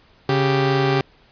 sawtooth tone pair together, 138.59 / 392.3 Hz, C#3 / G4, 0 / +1 cents, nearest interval octave + tritone, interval 1801 cents, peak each -15 dBFS, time 0.29-1.01 s, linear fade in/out 2 ms, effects pink hiss -54 dBFS RMS until 1.31 s + resampled to 11025 Hz

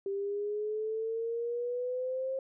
sine exponential sweep, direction up, 392 to 534 Hz, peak -31 dBFS, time 0.06-2.39 s, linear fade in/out 2 ms, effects none

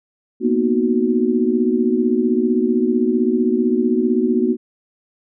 sine chord, B major seventh, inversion third, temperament equal with one note detuned, 233.1 / 248.7 / 311.1 / 370 Hz, A#3 / B3 / D#4 / F#4, 0 / +12 / 0 / 0 cents, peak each -19 / -19 / -23 / -19 dBFS, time 0.4-4.57 s, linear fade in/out 50 ms, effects none

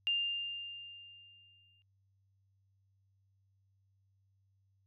sine tone with exponential decay, 2800 Hz, F7, 4 cents sharp, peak -28 dBFS, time 0.07-1.82 s, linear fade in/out 0 ms, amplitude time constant 380 ms, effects added 97 Hz sine -70 dBFS peak until 4.86 s

